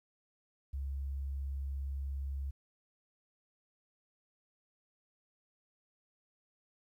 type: tone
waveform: sine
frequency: 68.6 Hz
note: C#2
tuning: 17 cents flat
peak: -35 dBFS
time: 0.73-2.51 s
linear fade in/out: 10 ms
effects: 12-bit